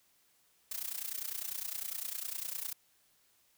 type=noise with amplitude modulation; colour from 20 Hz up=blue; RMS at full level=-36 dBFS; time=0.71-2.73 s; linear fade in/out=5 ms; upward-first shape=sine; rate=29.9 Hz; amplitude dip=85%; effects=white hiss -70 dBFS RMS until 3.57 s